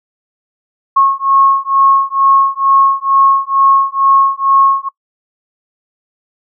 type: beating tone pair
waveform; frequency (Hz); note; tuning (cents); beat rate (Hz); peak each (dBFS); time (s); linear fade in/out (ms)
sine; 1090 / 1092.2; C#6 / C#6; -29 / -26; 2.2; -11; 0.96-4.89; 10
effects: noise-tail reverb RT60 0.1 s tail -22 dB re dry